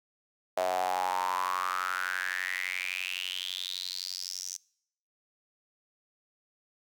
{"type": "tone with high-pass filter sweep", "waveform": "sawtooth", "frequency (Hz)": 91.8, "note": "F#2", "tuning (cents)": -13, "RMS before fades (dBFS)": -33, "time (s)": [0.57, 4.57], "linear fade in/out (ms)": 5, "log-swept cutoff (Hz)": [640, 6100], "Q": 7.7, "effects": ["noise-tail reverb RT60 0.7 s tail -25 dB re dry"]}